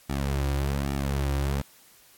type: tone with flanger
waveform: sawtooth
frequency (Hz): 69.3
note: C#2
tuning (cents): 0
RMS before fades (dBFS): -27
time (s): 0.09-1.62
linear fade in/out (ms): 10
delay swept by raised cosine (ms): 1.9 to 4.7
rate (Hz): 1.2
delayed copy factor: -0.75
effects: white hiss -56 dBFS RMS until 2.17 s + AAC 64 kbps